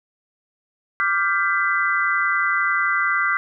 sine chord, G dominant seventh, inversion second, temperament equal with one note detuned, 1174.7 / 1396.9 / 1568 / 2004 Hz, D6 / F6 / G6 / B6, 0 / 0 / 0 / +25 cents, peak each -23 dBFS, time 1-3.37 s, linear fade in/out 0 ms, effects none

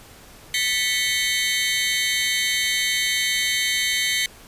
30% pulse tone cluster, 1764 / 1978 / 2205 / 3098 / 3731 Hz, A6 / B6 / C#7 / G7 / A#7, +4 / +2 / -10 / -21 / +1 cents, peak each -31 / -23 / -22 / -22 / -27 dBFS, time 0.54-4.26 s, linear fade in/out 2 ms, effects pink hiss -46 dBFS RMS until 4.47 s + resampled to 32000 Hz

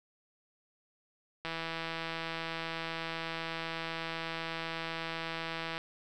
click train, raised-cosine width 0.3 ms, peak -21 dBFS, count 711, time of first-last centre 1.45-5.779 s, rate 164 Hz, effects none

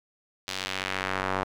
square tone with band-pass filter sweep, 47.36 Hz, F#1, 41 cents sharp, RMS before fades -31 dBFS, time 0.47-1.44 s, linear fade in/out 10 ms, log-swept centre 4400 to 990 Hz, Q 1.1, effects none

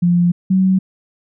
sine tone pair in turn, 174.61 / 188.41 Hz, F3 / F#3, 0 / +32 cents, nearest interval minor second, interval 132 cents, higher second, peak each -10 dBFS, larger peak neither, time 0.02-0.32 / 0.5-0.79 s, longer first, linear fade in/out 10 ms, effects none

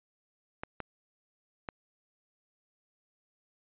clicks, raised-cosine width 0.5 ms, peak -21 dBFS, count 3, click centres 0.635 / 0.803 / 1.688 s, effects resampled to 8000 Hz

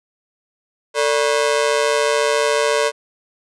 sawtooth ring-modulated tone, 516 Hz, C5, 24 cents flat, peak -8 dBFS, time 0.94-2.92 s, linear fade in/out 50 ms, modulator 67 Hz, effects resampled to 22050 Hz

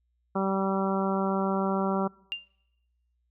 harmonic tone, 193.4 Hz, G3, 23 cents flat, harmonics 1 / 2 / 3 / 4 / 5 / 6 / 7, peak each -28 / -31 / -33 / -34 / -35 / -36 / -36 dBFS, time 0.35-2.08 s, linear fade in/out 10 ms
sine tone with exponential decay, 2794 Hz, F7, in tune, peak -25 dBFS, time 2.32-2.47 s, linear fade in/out 0 ms, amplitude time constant 31 ms
effects noise-tail reverb RT60 0.9 s tail -24 dB re dry + added 60 Hz sine -70 dBFS peak until 3.3 s

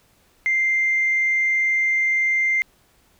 sine tone, 2093 Hz, C7, in tune, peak -16 dBFS, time 0.46-2.62 s, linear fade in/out 0 ms, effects tanh soft clip ceiling -12 dBFS + pink hiss -59 dBFS RMS until 3.19 s

